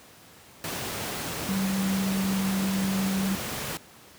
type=tone in noise; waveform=sine; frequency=192.9 Hz; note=G3; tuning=28 cents flat; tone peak=-24 dBFS; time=1.49-3.35 s; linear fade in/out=0 ms; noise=pink; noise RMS=-32 dBFS; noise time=0.64-3.77 s; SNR=+5 dB; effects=pink hiss -51 dBFS RMS until 4.18 s + high-pass 100 Hz 12 dB/octave